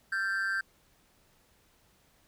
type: tone with amplitude modulation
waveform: triangle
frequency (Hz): 1568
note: G6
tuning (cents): 0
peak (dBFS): -23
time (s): 0.12-0.61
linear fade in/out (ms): 5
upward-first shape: sine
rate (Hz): 195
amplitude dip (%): 80
effects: pink hiss -66 dBFS RMS until 2.27 s